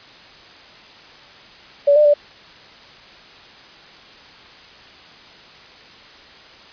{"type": "tone with pitch steps", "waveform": "sine", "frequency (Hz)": [572, 599, 585], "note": ["D5", "D5", "D5"], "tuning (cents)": [-46, 34, -7], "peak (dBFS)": -9, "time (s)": [1.87, 2.14], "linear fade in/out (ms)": 10, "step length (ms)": 90, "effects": ["white hiss -43 dBFS RMS until 6.72 s", "resampled to 11025 Hz"]}